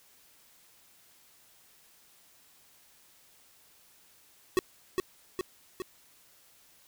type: tone with echo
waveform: square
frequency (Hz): 372.5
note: F#4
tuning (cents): +12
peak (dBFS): -22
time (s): 4.57-4.59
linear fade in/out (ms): 0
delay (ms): 410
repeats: 3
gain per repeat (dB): -4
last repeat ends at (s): 5.82
effects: white hiss -61 dBFS RMS until 6.87 s